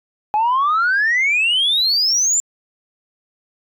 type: exponential sweep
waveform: sine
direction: up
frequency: 830.6 to 7370 Hz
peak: -12 dBFS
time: 0.34-2.4 s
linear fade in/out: 0 ms
effects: tanh soft clip ceiling -11 dBFS